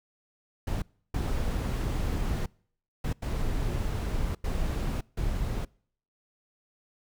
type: noise bursts at uneven times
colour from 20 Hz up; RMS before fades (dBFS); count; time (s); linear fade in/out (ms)
brown; -29; 6; 0.67-0.82 / 1.14-2.46 / 3.04-3.13 / 3.22-4.35 / 4.44-5.01 / 5.17-5.65; 5
effects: noise-tail reverb RT60 0.6 s tail -26 dB re dry